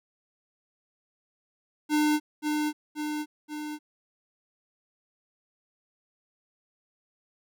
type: tone with echo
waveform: square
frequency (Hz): 301.3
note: D4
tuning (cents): +44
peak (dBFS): -22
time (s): 1.89-2.2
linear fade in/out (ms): 50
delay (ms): 530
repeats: 3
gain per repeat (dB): -4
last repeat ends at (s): 3.79
effects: none